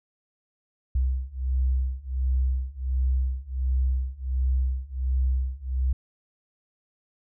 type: beating tone pair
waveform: sine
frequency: 63.8 / 65.2 Hz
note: C2 / C2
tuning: -43 / -5 cents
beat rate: 1.4 Hz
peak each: -26 / -25 dBFS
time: 0.95-5.93 s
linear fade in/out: 5 ms
effects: none